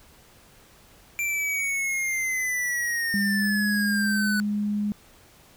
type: linear sweep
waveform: square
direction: down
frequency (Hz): 2362 to 1480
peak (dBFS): -25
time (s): 1.19-4.4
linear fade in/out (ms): 0
type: tone with pitch glide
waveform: sine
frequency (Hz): 201.5 to 207.4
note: G3 to G#3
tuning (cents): +48 to -2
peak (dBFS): -23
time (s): 3.14-4.92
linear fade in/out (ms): 0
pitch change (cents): +50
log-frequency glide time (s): 3.32-3.68
effects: pink hiss -54 dBFS RMS until 5.56 s